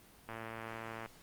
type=click train; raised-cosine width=0.5 ms; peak=-28 dBFS; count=88; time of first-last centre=0.29-1.06 s; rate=113 Hz; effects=pink hiss -60 dBFS RMS until 1.22 s + Opus 32 kbps